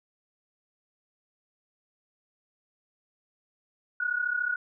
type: tone pair together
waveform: sine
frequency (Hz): 1448.2 / 1482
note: F#6 / F#6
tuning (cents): -38 / +2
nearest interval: unison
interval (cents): 40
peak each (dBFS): -28 / -30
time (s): 4-4.56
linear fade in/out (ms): 5
effects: none